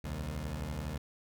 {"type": "beating tone pair", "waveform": "20% pulse", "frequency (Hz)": [65.41, 77.41], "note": ["C2", "D#2"], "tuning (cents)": [0, -8], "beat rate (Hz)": 12, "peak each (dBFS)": [-35, -33], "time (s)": [0.04, 0.98], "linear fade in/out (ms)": 5, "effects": []}